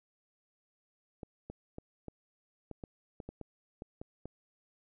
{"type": "clicks", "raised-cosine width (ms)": 2, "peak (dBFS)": -29, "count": 12, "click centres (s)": [1.232, 1.5, 1.784, 2.083, 2.713, 2.838, 3.202, 3.29, 3.413, 3.821, 4.015, 4.256], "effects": []}